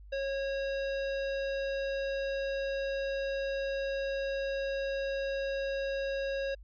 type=tone; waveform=square; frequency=547 Hz; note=C#5; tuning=23 cents flat; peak=-32 dBFS; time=0.12-6.55 s; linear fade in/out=10 ms; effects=added 50 Hz sine -48 dBFS peak until 6.63 s + resampled to 11025 Hz